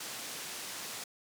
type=low-pass noise; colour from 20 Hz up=white; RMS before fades=-42 dBFS; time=0-1.04 s; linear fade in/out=5 ms; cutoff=8800 Hz; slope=12 dB/octave; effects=high-pass 150 Hz 12 dB/octave